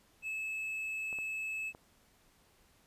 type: tone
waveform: triangle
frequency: 2600 Hz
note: E7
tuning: 24 cents flat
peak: -34 dBFS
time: 0.22-1.73 s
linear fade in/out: 50 ms
type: clicks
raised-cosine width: 1 ms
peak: -36 dBFS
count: 3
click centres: 1.128 / 1.187 / 1.749 s
effects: pink hiss -67 dBFS RMS until 2.86 s + resampled to 32000 Hz